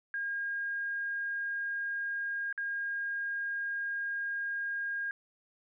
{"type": "tone with dropouts", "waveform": "sine", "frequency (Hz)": 1620, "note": "G#6", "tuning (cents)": -43, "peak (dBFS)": -32, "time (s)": [0.14, 5.11], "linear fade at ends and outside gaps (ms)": 1, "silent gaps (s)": [2.527, 2.577], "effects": []}